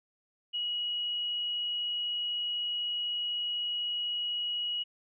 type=tone; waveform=sine; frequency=2908 Hz; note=F#7; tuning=31 cents flat; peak=-30 dBFS; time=0.53-4.84 s; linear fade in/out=20 ms; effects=none